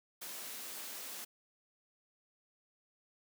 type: high-pass noise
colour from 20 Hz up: white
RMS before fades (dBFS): -45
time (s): 0.21-1.25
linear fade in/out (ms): 10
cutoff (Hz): 180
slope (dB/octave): 24
effects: none